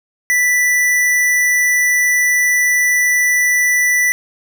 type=tone; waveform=square; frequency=1975.5 Hz; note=B6; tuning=in tune; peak=-12 dBFS; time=0.3-4.12 s; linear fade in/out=0 ms; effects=none